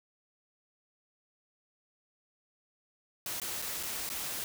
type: noise with dropouts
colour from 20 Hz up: white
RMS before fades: -37 dBFS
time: 3.26-4.44 s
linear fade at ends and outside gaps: 1 ms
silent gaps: 3.4-3.417 / 3.619-3.623 / 3.829-3.833 / 4.091-4.1 s
effects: none